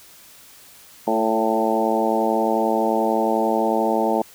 harmonic tone with a mistuned harmonic, 111.3 Hz, A2, 20 cents sharp, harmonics 2 / 3 / 4 / 5 / 6 / 7 / 8, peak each -25 / -25 / -25 / -25 / -25 / -25 / -25 dBFS, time 1.07-4.22 s, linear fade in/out 5 ms, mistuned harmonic 4, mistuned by -19 cents, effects white hiss -47 dBFS RMS until 4.34 s

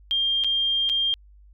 sine tone with dropouts, 3200 Hz, G7, 35 cents sharp, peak -20 dBFS, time 0.11-1.14 s, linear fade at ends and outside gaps 0 ms, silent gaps 0.438-0.445 / 0.892-0.897 s, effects added 50 Hz sine -48 dBFS peak until 1.53 s

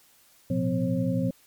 sine tone cluster, 112.3 / 124.2 / 177.4 / 255 / 538 Hz, A2 / B2 / F3 / C4 / C5, +36 / +10 / +27 / -44 / +48 cents, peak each -32 / -31 / -27 / -28 / -32 dBFS, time 0.5-1.31 s, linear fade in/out 5 ms, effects white hiss -59 dBFS RMS until 1.46 s + MP3 96 kbps

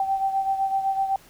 sine beating tone pair, 776 / 783.9 Hz, G5 / G5, -18 / 0 cents, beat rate 7.9 Hz, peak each -22 / -29 dBFS, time 0-1.16 s, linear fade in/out 2 ms, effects pink hiss -52 dBFS RMS until 1.29 s

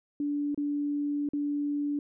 sine tone with dropouts, 290 Hz, D4, 22 cents flat, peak -27 dBFS, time 0.2-1.99 s, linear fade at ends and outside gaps 2 ms, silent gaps 0.546-0.576 / 1.289-1.334 s, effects none

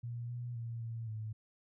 sine tone with pitch steps, 118.9 / 121.2 / 116.2 / 114.6 / 109 Hz, A#2 / B2 / A#2 / A#2 / A2, +35 / -32 / -5 / -29 / -16 cents, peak -38 dBFS, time 0.03-1.33 s, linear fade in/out 10 ms, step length 260 ms, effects none

